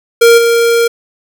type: tone with level steps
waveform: square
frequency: 466.2 Hz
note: A#4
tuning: in tune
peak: -3 / -8 dBFS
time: 0.21-0.88 s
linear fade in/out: 10 ms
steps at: 0.37 s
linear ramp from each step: 20 ms
effects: none